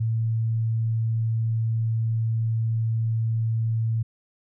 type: tone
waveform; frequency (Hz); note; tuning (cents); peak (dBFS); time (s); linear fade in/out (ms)
sine; 112.9; A2; +45; -21; 0-4.03; 10
effects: none